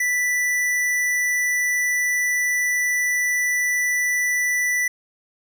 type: tone with hard clipping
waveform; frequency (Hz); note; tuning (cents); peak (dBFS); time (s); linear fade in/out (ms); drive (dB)
sine; 1975.5; B6; 0; -20; 0-4.88; 5; 16
effects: none